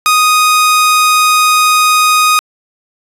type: tone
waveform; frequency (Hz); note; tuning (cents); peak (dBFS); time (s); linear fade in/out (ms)
sawtooth; 1244.5; D#6; 0; -3; 0.06-2.39; 0
effects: resampled to 32000 Hz